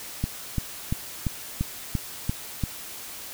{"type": "click train", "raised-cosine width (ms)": 5, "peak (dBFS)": -12, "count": 8, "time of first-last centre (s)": [0.24, 2.637], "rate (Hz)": 2.92, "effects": ["white hiss -39 dBFS RMS until 3.33 s"]}